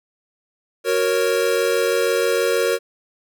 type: chord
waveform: square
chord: F# major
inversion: none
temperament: equal with one note detuned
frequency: 370 / 466.2 / 552.4 Hz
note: F#4 / A#4 / C#5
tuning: 0 / 0 / -6 cents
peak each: -24 / -20 / -23 dBFS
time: 0.84-2.79 s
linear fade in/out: 50 ms
effects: none